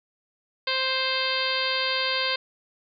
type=harmonic tone; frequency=524 Hz; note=C5; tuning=2 cents sharp; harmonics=1 / 2 / 3 / 4 / 5 / 6 / 7 / 8 / 9; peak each=-32 / -32 / -32 / -32 / -32 / -32 / -32 / -32 / -32 dBFS; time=0.67-2.36 s; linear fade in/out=5 ms; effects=none